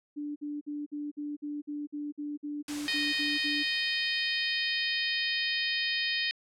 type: tone bursts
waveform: sine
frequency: 293.7 Hz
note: D4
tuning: in tune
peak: -33 dBFS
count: 14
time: 0.16-3.636 s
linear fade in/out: 20 ms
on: 200 ms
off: 52 ms
type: noise with exponential decay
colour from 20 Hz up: white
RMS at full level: -38 dBFS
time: 2.68-6.27 s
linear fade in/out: 2 ms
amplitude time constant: 780 ms
type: harmonic tone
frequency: 620 Hz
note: D#5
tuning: 6 cents flat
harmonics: 3 / 4 / 5 / 6 / 7 / 8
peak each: -33 / -34 / -35 / -36 / -36 / -37 dBFS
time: 2.88-6.31 s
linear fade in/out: 0 ms
effects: low-pass 8000 Hz 12 dB/octave